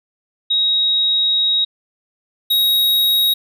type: tone pair in turn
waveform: sine / square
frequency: 3793 / 3793 Hz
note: A#7 / A#7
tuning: +29 / +29 cents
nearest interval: unison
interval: 0 cents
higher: neither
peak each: -13 dBFS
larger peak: neither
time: 0.5-1.65 / 2.5-3.34 s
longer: first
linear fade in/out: 10 ms
effects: none